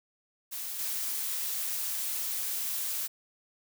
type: noise with level steps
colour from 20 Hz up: blue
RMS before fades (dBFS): -37 / -33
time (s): 0.51-3.08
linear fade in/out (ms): 20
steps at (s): 0.79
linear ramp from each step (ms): 5
effects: none